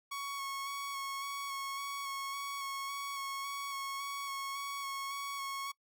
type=tone with vibrato; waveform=sawtooth; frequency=1108 Hz; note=C#6; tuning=1 cent flat; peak=-34 dBFS; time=0.11-5.72 s; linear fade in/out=10 ms; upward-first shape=square; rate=1.8 Hz; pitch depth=15 cents each way; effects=noise-tail reverb RT60 0.1 s tail -23 dB re dry